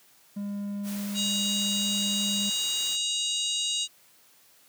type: tone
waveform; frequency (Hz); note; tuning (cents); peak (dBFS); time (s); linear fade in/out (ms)
triangle; 202.5; G#3; -43; -28; 0.36-2.5; 10
type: noise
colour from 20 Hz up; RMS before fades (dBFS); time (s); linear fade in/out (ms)
white; -41; 0.83-2.98; 50
type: harmonic tone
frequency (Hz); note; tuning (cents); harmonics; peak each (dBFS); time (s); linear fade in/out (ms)
951; A#5; +34; 3 / 4 / 5 / 6 / 7 / 8 / 9; -32 / -29 / -39 / -44 / -34 / -37 / -40; 1.14-3.88; 50
effects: white hiss -59 dBFS RMS until 4.68 s + high-pass 100 Hz 12 dB/octave